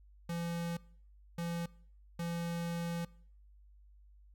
square tone bursts at uneven times, 170 Hz, F3, 46 cents flat, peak -36 dBFS, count 3, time 0.29-0.77 / 1.38-1.66 / 2.19-3.05 s, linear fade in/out 5 ms, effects noise-tail reverb RT60 0.6 s tail -22 dB re dry + added 50 Hz sine -57 dBFS peak until 4.34 s

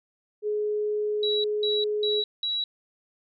sine tone, 420.8 Hz, G#4, 23 cents sharp, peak -24 dBFS, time 0.42-2.24 s, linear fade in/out 50 ms
sine tone bursts, 3897 Hz, B7, 24 cents flat, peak -25 dBFS, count 4, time 1.23-2.64 s, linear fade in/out 2 ms, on 210 ms, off 190 ms
effects none

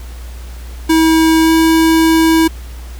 square tone with pitch glide, 321.9 to 324.1 Hz, E4 to E4, -41 to -29 cents, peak -8 dBFS, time 0.89-2.48 s, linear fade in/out 10 ms, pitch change +12 cents, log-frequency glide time 1.42-1.51 s, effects added 60 Hz sine -26 dBFS peak until 2.99 s + pink hiss -39 dBFS RMS until 2.99 s

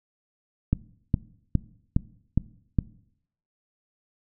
click train, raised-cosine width 5 ms, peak -8 dBFS, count 6, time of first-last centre 0.73-2.788 s, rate 2.43 Hz, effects noise-tail reverb RT60 0.7 s tail -20 dB re dry

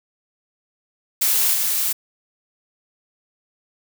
blue noise with level steps, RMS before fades -18 / -21 dBFS, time 1.21-1.93 s, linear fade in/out 10 ms, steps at 1.53 s, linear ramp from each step 20 ms, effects none

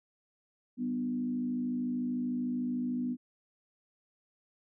sine tone with frequency modulation, 246.9 Hz, B3, in tune, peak -30 dBFS, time 0.77-3.17 s, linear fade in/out 50 ms, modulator 53.5 Hz, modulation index 0.6, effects none

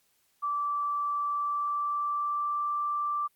sine tone with pitch glide, 1163 to 1174.5 Hz, D6 to D6, -17 to 0 cents, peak -27 dBFS, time 0.42-3.28 s, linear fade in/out 20 ms, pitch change +17 cents, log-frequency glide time 1.26-2.71 s, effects white hiss -70 dBFS RMS until 3.35 s + Opus 48 kbps

